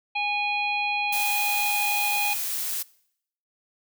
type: harmonic tone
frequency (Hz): 825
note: G#5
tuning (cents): -12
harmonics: 1 / 3 / 4 / 5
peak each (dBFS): -28 / -26 / -37 / -37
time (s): 0.15-2.34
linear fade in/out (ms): 10
type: noise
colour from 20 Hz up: blue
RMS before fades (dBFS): -29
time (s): 1.12-2.83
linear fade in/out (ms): 10
effects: noise-tail reverb RT60 0.7 s tail -22 dB re dry